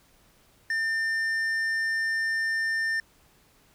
sine tone with tanh clipping, 1800 Hz, A6, 39 cents sharp, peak -26 dBFS, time 0.7-3 s, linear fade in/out 2 ms, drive 8 dB, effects pink hiss -61 dBFS RMS until 3.74 s

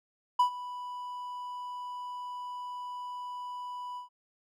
triangle tone with ADSR envelope, 987.8 Hz, B5, in tune, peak -17 dBFS, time 0.39-4.09 s, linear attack 8 ms, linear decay 98 ms, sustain -18 dB, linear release 120 ms, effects none

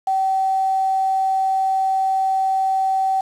sine tone with quantisation, 767 Hz, G5, 38 cents flat, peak -16 dBFS, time 0.07-3.21 s, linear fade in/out 5 ms, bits 6, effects low-pass 8000 Hz 12 dB/octave

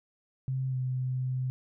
sine tone with pitch glide, 131.5 to 128.5 Hz, C3 to C3, +9 to -31 cents, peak -28 dBFS, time 0.48-1.5 s, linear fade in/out 0 ms, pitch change -40 cents, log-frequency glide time 0.69-0.76 s, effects none

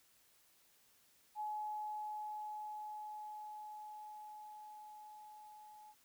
sine tone with level ramp, 848 Hz, G#5, 36 cents sharp, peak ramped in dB -38 to -55 dBFS, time 1.35-5.95 s, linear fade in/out 50 ms, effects white hiss -70 dBFS RMS until 6.04 s

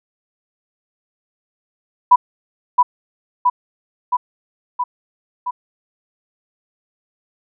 sine tone with echo, 987.8 Hz, B5, in tune, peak -4 dBFS, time 2.11-2.16 s, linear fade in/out 10 ms, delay 670 ms, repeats 5, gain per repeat -3 dB, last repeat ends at 5.51 s, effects none

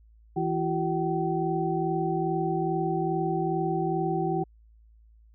sine tone cluster, 163.3 / 337.6 / 380 / 765 Hz, E3 / E4 / F#4 / G5, -16 / +41 / +46 / -42 cents, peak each -30 dBFS, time 0.36-4.44 s, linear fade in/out 10 ms, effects added 55 Hz sine -53 dBFS peak until 5.34 s

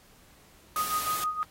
sine tone with tremolo, 1244.5 Hz, D#6, in tune, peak -25 dBFS, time 0.76-1.43 s, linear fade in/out 0 ms, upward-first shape sine, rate 6.4 Hz, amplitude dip 70%
white noise, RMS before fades -35 dBFS, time 0.76-1.24 s, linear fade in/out 2 ms
effects pink hiss -58 dBFS RMS until 1.5 s + AAC 48 kbps

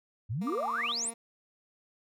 sine exponential sweep, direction up, 95 to 10548 Hz, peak -30 dBFS, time 0.29-1.11 s, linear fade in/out 20 ms
15% pulse tone with vibrato, 233.1 Hz, A#3, in tune, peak -37 dBFS, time 0.41-1.14 s, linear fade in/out 10 ms, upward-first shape sine, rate 2.6 Hz, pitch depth 15 cents each way
sine tone bursts, 1183 Hz, D6, 12 cents sharp, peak -32 dBFS, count 9, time 0.47-0.917 s, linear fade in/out 2 ms, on 31 ms, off 21 ms
effects none

